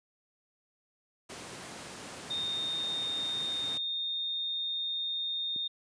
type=noise; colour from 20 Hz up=pink; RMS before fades=-43 dBFS; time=1.29-3.78 s; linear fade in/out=10 ms
type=tone; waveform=sine; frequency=3665 Hz; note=A#7; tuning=30 cents flat; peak=-31 dBFS; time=2.3-5.68 s; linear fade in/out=10 ms
type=click; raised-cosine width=3 ms; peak=-34 dBFS; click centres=5.561 s
effects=high-pass 150 Hz 12 dB/octave + resampled to 22050 Hz